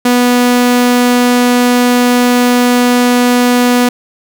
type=tone; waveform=sawtooth; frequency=245.4 Hz; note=B3; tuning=11 cents flat; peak=-3 dBFS; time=0.05-3.89 s; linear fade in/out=5 ms; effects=none